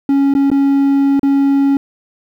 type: tone with dropouts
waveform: triangle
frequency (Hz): 277.2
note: C#4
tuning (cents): 0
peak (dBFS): -7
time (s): 0.09-1.77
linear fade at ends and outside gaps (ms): 2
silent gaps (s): 0.339-0.35 / 0.502-0.515 / 1.195-1.231
effects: 8-bit